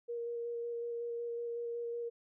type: tone with vibrato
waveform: sine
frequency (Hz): 470.9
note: A#4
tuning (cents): +18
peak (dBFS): -36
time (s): 0.08-2.1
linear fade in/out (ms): 20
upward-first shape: square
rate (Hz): 5.4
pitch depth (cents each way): 9
effects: none